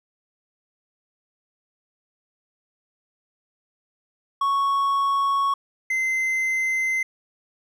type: tone pair in turn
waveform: triangle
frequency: 1108.7 / 2067 Hz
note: C#6 / C7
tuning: 0 / -22 cents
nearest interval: major seventh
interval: 1078 cents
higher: second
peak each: -17 / -19 dBFS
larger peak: first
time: 4.41-5.54 / 5.9-7.03 s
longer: neither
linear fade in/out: 5 ms
effects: none